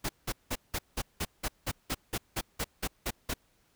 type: noise bursts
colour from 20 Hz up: pink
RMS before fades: -32 dBFS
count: 15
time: 0.04-3.34 s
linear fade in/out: 10 ms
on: 52 ms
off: 180 ms
effects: pink hiss -69 dBFS RMS until 3.75 s